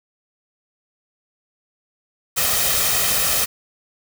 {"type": "noise with comb filter", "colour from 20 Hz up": "white", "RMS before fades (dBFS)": -19, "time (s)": [2.36, 3.46], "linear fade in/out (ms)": 20, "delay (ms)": 1.6, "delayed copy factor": 0.55, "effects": []}